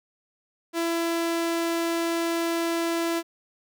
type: tone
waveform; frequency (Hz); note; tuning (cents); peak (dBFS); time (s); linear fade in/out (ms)
sawtooth; 334.9; E4; +27; -20; 0.73-3.23; 50
effects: none